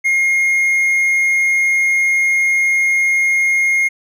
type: tone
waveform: triangle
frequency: 2139 Hz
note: C7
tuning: 38 cents sharp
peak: -10 dBFS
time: 0.04-3.89 s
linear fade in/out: 20 ms
effects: none